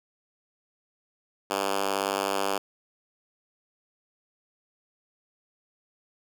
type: tone with high-pass filter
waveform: 5% pulse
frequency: 98.5 Hz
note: G2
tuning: 9 cents sharp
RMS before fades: -28 dBFS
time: 1.5-2.58 s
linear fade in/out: 5 ms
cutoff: 360 Hz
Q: 0.83
effects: none